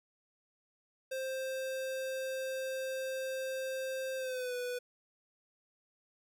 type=tone with pitch glide; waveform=square; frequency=526 to 493.6 Hz; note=C5 to B4; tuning=+9 to -1 cents; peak=-36 dBFS; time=1.11-4.79 s; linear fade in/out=10 ms; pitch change=-110 cents; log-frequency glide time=4.17-4.54 s; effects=none